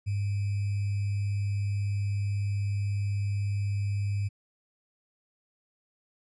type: tone with sample-and-hold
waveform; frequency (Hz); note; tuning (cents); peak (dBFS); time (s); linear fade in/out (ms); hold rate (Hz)
sine; 100.9; G#2; -49; -26; 0.06-4.29; 20; 2450
effects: resampled to 24000 Hz